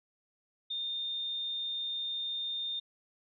sine tone, 3633 Hz, A#7, 45 cents flat, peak -33 dBFS, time 0.7-2.8 s, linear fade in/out 10 ms, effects none

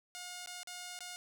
5% pulse tone with dropouts, 717 Hz, F5, 45 cents sharp, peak -32 dBFS, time 0.15-1.16 s, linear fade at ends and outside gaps 0 ms, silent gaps 0.461-0.473 / 0.632-0.673 / 0.99-1.006 s, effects none

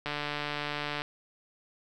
click train, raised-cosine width 0.3 ms, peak -17 dBFS, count 142, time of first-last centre 0.06-1.019 s, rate 147 Hz, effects none

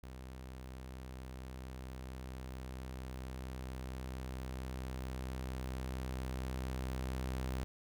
sawtooth tone with level ramp, 64.4 Hz, C2, 27 cents flat, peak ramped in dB -43 to -32 dBFS, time 0.03-7.64 s, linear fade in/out 0 ms, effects none

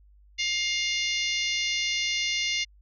harmonic tone, 706 Hz, F5, 19 cents sharp, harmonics 3 / 4 / 5 / 6 / 7 / 8 / 9, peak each -29 / -31 / -33 / -35 / -36 / -37 / -38 dBFS, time 0.38-2.65 s, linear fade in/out 20 ms, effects added 50 Hz sine -53 dBFS peak until 2.81 s

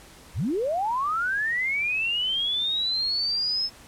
sine linear sweep, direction up, 46.04 to 5260 Hz, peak -23 dBFS, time 0.34-3.7 s, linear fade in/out 50 ms, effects pink hiss -49 dBFS RMS until 3.87 s + low-pass 12000 Hz 12 dB/octave

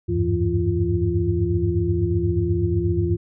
sine tone cluster, 80.7 / 95.5 / 103.7 / 168.7 / 346.6 Hz, E2 / G2 / G#2 / E3 / F4, -36 / -45 / -2 / +40 / -13 cents, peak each -25 / -24 / -25 / -27 / -23 dBFS, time 0.08-3.17 s, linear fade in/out 20 ms, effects none

